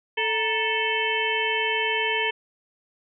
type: harmonic tone with a mistuned harmonic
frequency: 440 Hz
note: A4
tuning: in tune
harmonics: 1 / 2 / 4 / 5 / 6 / 7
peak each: -29 / -29 / -29 / -29 / -29 / -29 dBFS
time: 0.17-2.31 s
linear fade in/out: 10 ms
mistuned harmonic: 2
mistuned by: +100 cents
effects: none